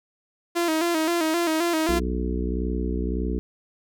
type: tone with vibrato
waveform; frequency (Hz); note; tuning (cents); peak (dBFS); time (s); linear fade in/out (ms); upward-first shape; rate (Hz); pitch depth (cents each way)
sawtooth; 329.6; E4; 0; -17; 0.55-2; 20; square; 3.8; 70
type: harmonic tone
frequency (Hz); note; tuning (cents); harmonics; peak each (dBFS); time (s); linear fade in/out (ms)
61.74; B1; 0; 1 / 3 / 4 / 5 / 6 / 7; -26 / -31 / -32 / -33 / -34 / -34; 1.89-3.39; 0
effects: none